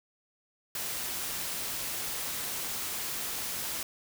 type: noise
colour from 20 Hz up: white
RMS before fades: -35 dBFS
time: 0.75-3.83 s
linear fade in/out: 2 ms
effects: none